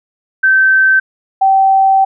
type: tone pair in turn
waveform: sine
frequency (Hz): 1547 / 773.5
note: G6 / G5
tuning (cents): -23 / -23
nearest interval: octave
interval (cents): 1200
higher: first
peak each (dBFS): -6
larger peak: neither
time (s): 0.43-1 / 1.41-2.05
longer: second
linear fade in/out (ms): 10
effects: none